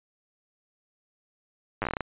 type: slowing click train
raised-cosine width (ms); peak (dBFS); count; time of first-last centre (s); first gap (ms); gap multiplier
0.5; -13; 10; 1.82-2.007; 9; 1.2
effects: resampled to 8000 Hz